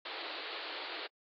white band-pass noise, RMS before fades -43 dBFS, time 0.05-1.07 s, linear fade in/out 5 ms, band 300 to 4500 Hz, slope 96 dB/octave, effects AAC 32 kbps

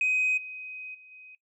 sine tone with level steps, 2515 Hz, D#7, 18 cents sharp, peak -21 / -37 / -49 / -46 dBFS, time 0.01-1.35 s, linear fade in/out 2 ms, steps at 0.37 / 0.94 / 1.11 s, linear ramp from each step 10 ms, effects noise-tail reverb RT60 0.1 s tail -20 dB re dry + tanh soft clip ceiling -19 dBFS

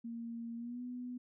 sine tone with pitch glide, 232.2 to 247.4 Hz, A#3 to B3, -7 to +3 cents, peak -40 dBFS, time 0.04-1.18 s, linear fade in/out 10 ms, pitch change +110 cents, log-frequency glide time 0.56-0.82 s, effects none

